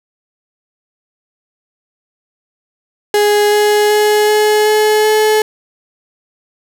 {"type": "tone with pitch steps", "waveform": "35% pulse", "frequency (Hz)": [415.3, 418.2, 421.1, 424, 427, 429.9], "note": ["G#4", "G#4", "G#4", "G#4", "G#4", "A4"], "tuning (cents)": [0, 12, 24, 36, 48, -40], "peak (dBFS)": -7, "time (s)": [3.14, 5.42], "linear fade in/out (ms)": 2, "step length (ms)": 380, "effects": []}